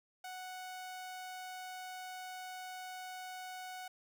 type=tone; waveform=sawtooth; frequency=740 Hz; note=F#5; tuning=in tune; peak=-40 dBFS; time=0.24-3.88 s; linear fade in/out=5 ms; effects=none